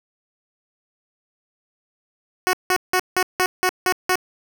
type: tone bursts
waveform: 10% pulse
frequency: 367.9 Hz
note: F#4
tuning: 10 cents flat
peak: -8 dBFS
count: 8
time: 2.47-4.156 s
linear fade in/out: 0 ms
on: 62 ms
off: 170 ms
effects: none